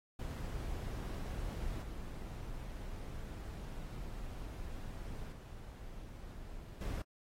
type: noise with level steps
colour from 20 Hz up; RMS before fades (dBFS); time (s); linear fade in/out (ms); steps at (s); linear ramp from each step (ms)
brown; -40 / -44 / -48 / -38; 0.19-7.02; 5; 1.82 / 5.32 / 6.81; 2
effects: AAC 48 kbps